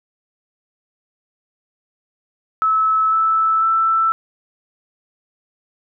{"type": "tone with pitch steps", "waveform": "sine", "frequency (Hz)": [1300, 1313.6, 1327.3], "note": ["E6", "E6", "E6"], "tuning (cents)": [-24, -6, 12], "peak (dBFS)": -13, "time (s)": [2.62, 4.12], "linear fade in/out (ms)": 0, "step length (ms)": 500, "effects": []}